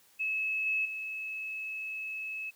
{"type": "tone with level steps", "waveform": "sine", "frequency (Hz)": 2590, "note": "E7", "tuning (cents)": -31, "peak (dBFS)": [-29, -27, -35], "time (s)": [0.19, 2.51], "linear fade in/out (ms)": 20, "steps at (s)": [0.66, 0.85], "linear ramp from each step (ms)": 5, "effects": ["white hiss -63 dBFS RMS until 2.55 s", "high-pass 100 Hz 12 dB/octave"]}